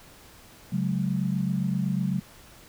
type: chord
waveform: sine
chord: C# suspended fourth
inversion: none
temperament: equal with one note detuned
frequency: 138.59 / 185 / 212.8 Hz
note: C#3 / F#3 / G#3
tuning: 0 / 0 / +42 cents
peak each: -29 / -26 / -31 dBFS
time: 0.72-2.2 s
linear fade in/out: 10 ms
effects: pink hiss -51 dBFS RMS until 2.68 s